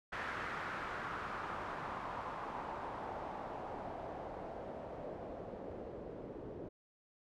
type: noise with low-pass filter sweep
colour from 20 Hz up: white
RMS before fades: -44 dBFS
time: 0.12-6.69 s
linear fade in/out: 10 ms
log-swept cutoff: 1600 to 420 Hz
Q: 2.1
effects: none